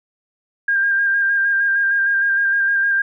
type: tone with vibrato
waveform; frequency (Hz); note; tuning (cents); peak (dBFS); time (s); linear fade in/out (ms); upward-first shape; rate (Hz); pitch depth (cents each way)
sine; 1603; G6; +38; -14; 0.68-3.02; 5; square; 6.5; 20
effects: none